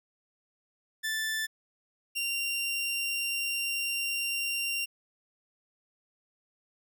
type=tone pair in turn; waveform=sawtooth; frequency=1760 / 2769 Hz; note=A6 / F7; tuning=0 / -15 cents; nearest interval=minor sixth; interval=785 cents; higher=second; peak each=-26 dBFS; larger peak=neither; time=1.03-1.47 / 2.15-4.86 s; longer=second; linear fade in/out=20 ms; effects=none